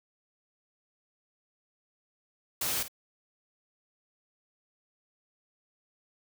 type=noise with echo; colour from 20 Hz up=white; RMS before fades=-31 dBFS; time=2.61-2.83 s; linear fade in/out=5 ms; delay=52 ms; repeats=1; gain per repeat=-12 dB; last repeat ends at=2.882 s; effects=none